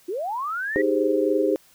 sine linear sweep, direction up, 325.6 to 1975 Hz, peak -25 dBFS, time 0.08-0.82 s, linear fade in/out 10 ms
sine chord, Ab major seventh, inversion second, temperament equal, 311.1 / 392 / 415.3 / 523.3 Hz, Eb4 / G4 / Ab4 / C5, 0 / 0 / 0 / 0 cents, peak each -24 dBFS, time 0.76-1.56 s, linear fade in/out 0 ms
effects white hiss -56 dBFS RMS until 1.74 s

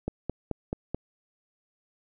click train, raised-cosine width 2 ms, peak -16 dBFS, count 5, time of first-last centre 0.08-0.946 s, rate 4.62 Hz, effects none

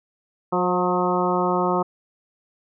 harmonic tone with a mistuned harmonic, 180 Hz, F#3, 47 cents flat, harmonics 1 / 2 / 3 / 4 / 5 / 6 / 7, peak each -26 / -24 / -27 / -27 / -26 / -27 / -28 dBFS, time 0.52-1.83 s, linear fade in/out 10 ms, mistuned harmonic 3, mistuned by -19 cents, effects none

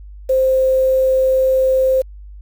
sine tone with quantisation, 523.3 Hz, C5, in tune, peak -11 dBFS, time 0.29-2.02 s, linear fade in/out 10 ms, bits 6, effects added 50 Hz sine -33 dBFS peak until 2.41 s

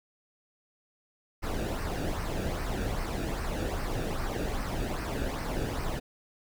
brown noise with flanger, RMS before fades -32 dBFS, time 1.42-6 s, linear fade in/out 20 ms, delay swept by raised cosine 0.28 to 0.98 ms, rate 2.5 Hz, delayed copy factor -0.6, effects none

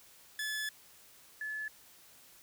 sawtooth / sine tone pair in turn, 1722 / 1722 Hz, A6 / A6, -38 / -38 cents, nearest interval unison, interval 0 cents, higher neither, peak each -31 / -36 dBFS, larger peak first, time 0.39-0.69 / 1.41-1.68 s, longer first, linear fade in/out 2 ms, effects white hiss -59 dBFS RMS until 2.42 s

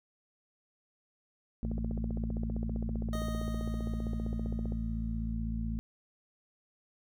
harmonic tone, 56 Hz, A1, 31 cents sharp, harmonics 1 / 2 / 3 / 4, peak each -34 / -40 / -42 / -37 dBFS, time 1.63-5.79 s, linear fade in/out 0 ms
click train, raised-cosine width 2 ms, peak -27 dBFS, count 48, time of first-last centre 1.65-4.722 s, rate 15.3 Hz
25% pulse tone with exponential decay, 622.3 Hz, D#5, in tune, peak -34 dBFS, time 3.13-5.34 s, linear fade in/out 1 ms, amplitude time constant 480 ms
effects none

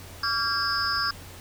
sine tone cluster, 1144 / 1383 / 1611 / 4805 / 5220 Hz, D6 / F6 / G6 / D8 / E8, -46 / -17 / +47 / +39 / -18 cents, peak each -30 dBFS, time 0.23-1.11 s, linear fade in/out 5 ms, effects added 90 Hz sine -45 dBFS peak until 1.4 s + pink hiss -45 dBFS RMS until 1.4 s

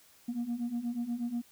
sine beating tone pair, 233.1 / 241.4 Hz, A#3 / B3, 0 / -39 cents, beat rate 8.3 Hz, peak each -35 / -32 dBFS, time 0.28-1.42 s, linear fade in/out 10 ms, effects tanh soft clip ceiling -28 dBFS + white hiss -61 dBFS RMS until 1.51 s

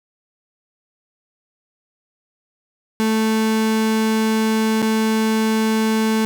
35% pulse tone with dropouts, 220 Hz, A3, in tune, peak -14 dBFS, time 3-6.25 s, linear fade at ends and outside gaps 0 ms, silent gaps 4.819-4.826 s, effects none

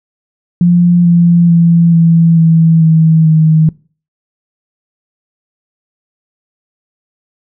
sine tone with pitch steps, 174.61 / 171.71 / 168.86 / 166.05 / 163.29 / 160.58 / 157.91 Hz, F3 / F3 / E3 / E3 / E3 / E3 / D#3, 0 / -29 / +42 / +13 / -16 / -45 / +26 cents, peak -4 dBFS, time 0.61-3.69 s, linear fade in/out 2 ms, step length 440 ms, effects noise-tail reverb RT60 0.4 s tail -23 dB re dry

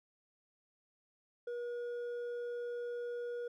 sine tone with hard clipping, 480.4 Hz, B4, 48 cents flat, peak -39 dBFS, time 1.47-3.48 s, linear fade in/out 5 ms, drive 4 dB, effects none

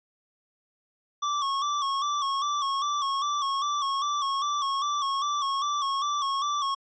square tone with vibrato, 1131 Hz, C#6, 34 cents sharp, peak -26 dBFS, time 1.22-6.75 s, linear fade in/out 10 ms, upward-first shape square, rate 2.5 Hz, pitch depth 55 cents each way, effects resampled to 16000 Hz

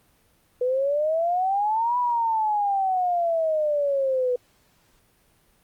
sine exponential two-way sweep, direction up then down, 490 to 990 to 490 Hz, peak -20 dBFS, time 0.61-4.36 s, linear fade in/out 5 ms, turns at 1.98 s, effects pink hiss -62 dBFS RMS until 5.63 s + Opus 32 kbps

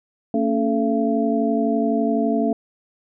sine tone cluster, 227.3 / 279.2 / 435.2 / 678 Hz, A#3 / C#4 / A4 / E5, -43 / +13 / -19 / +49 cents, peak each -21 / -22 / -25 / -24 dBFS, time 0.34-2.53 s, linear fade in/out 2 ms, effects none

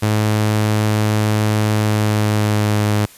sawtooth tone with pitch glide, 106.9 to 104.94 Hz, A2 to G#2, -49 to +18 cents, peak -10 dBFS, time 0.02-3.06 s, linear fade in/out 10 ms, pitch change -33 cents, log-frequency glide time 1.72-2.91 s, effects white hiss -43 dBFS RMS until 3.17 s + resampled to 32000 Hz

